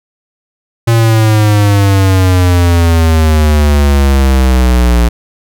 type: exponential sweep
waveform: square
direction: down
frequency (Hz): 116.54 to 58.27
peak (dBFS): -6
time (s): 0.87-5.09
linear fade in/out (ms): 10
effects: none